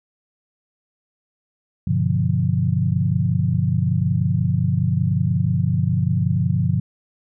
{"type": "chord", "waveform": "sine", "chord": "G dominant seventh", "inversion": "none", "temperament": "equal with one note detuned", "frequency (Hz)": [98, 123.47, 144.39, 174.61], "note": ["G2", "B2", "D3", "F3"], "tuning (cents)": [0, 0, -29, 0], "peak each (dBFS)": -22, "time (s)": [1.87, 6.8], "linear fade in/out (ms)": 5, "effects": []}